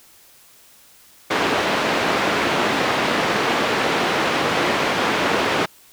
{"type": "band-pass noise", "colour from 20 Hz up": "pink", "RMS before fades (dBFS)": -20, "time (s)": [1.3, 5.66], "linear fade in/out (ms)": 10, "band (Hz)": [280, 3000], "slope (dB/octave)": 12, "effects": ["white hiss -50 dBFS RMS until 5.92 s"]}